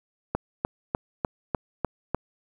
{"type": "click train", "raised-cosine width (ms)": 1, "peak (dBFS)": -10, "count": 7, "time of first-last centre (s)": [0.35, 2.146], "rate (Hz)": 3.34, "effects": ["8-bit"]}